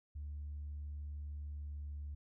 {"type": "tone with pitch glide", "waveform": "sine", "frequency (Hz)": [73.42, 72.95], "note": ["D2", "D2"], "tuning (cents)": [0, -11], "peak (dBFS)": -40, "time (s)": [0.15, 2.15], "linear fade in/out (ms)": 10, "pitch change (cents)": -11, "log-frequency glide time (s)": [1.49, 1.91], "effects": ["tanh soft clip ceiling -38 dBFS"]}